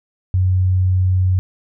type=tone; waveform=sine; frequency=92.5 Hz; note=F#2; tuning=in tune; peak=-12 dBFS; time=0.34-1.39 s; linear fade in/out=0 ms; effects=none